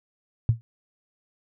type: tone with exponential decay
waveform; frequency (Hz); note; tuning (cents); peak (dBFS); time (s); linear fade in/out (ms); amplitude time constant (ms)
sine; 114.7; A#2; -28; -12; 0.49-0.61; 0; 25
effects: none